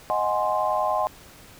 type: chord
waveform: sine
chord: Ab dominant seventh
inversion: second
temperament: equal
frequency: 622.3 / 740 / 830.6 / 1046.5 Hz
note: Eb5 / Gb5 / Ab5 / C6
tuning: 0 / 0 / 0 / 0 cents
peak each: -26 / -27 / -27 / -26 dBFS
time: 0.1-1.07 s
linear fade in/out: 0 ms
effects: pink hiss -48 dBFS RMS until 1.59 s